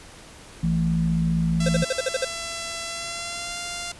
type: harmonic tone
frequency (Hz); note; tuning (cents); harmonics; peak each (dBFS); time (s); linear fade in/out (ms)
55.4; A1; +13; 1 / 3 / 4; -29 / -20 / -29; 0.63-1.84; 5
type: tone with pitch glide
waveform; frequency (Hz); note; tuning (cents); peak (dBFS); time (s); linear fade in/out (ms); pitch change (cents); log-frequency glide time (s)
5% pulse; 671 to 696.7; E5 to F5; +31 to -4; -18; 1.6-3.92; 5; +65; 2.85-3.58
type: tone bursts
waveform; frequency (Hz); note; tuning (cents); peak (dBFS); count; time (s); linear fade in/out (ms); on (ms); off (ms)
square; 523.3; C5; 0; -21; 8; 1.66-2.248; 5; 28; 52
effects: pink hiss -45 dBFS RMS until 3.99 s + resampled to 24000 Hz